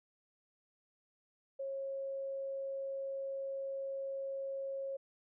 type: tone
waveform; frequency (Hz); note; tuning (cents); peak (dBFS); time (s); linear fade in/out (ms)
sine; 544; C#5; -33; -37; 1.59-4.97; 10
effects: none